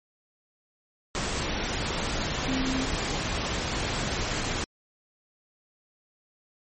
sine tone in noise, 261.6 Hz, C4, in tune, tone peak -27 dBFS, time 2.48-2.85 s, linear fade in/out 0 ms, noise pink, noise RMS -29 dBFS, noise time 1.15-4.64 s, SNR -1 dB, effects MP3 32 kbps

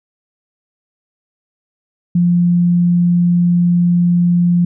sine tone, 174.61 Hz, F3, in tune, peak -9 dBFS, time 2.15-4.65 s, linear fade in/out 5 ms, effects none

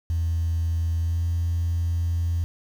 sine tone with pitch glide, 83 to 84.7 Hz, E2 to E2, +12 to +48 cents, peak -20 dBFS, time 0.1-2.44 s, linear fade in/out 0 ms, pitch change +36 cents, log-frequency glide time 1-1.24 s, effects tanh soft clip ceiling -18 dBFS + 8-bit

